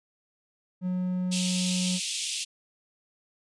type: tone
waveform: triangle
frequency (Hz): 182.2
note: F#3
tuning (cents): -26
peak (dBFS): -24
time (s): 0.81-2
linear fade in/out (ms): 50
type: band-pass noise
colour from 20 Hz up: pink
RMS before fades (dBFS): -32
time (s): 1.31-2.45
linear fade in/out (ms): 20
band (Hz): 2600 to 9700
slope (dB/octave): 48
effects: resampled to 24000 Hz